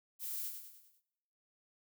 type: noise with echo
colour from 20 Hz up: violet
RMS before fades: -41 dBFS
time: 0.19-0.52 s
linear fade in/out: 50 ms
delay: 100 ms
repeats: 5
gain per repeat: -6 dB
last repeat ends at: 1.02 s
effects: noise-tail reverb RT60 1.0 s tail -23 dB re dry